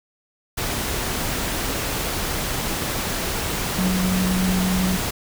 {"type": "tone in noise", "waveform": "sine", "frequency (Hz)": 185, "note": "F#3", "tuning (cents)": 0, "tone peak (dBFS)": -19, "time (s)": [3.78, 4.97], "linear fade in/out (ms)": 10, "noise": "pink", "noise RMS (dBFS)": -25, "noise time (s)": [0.57, 5.11], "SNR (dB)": 3, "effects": []}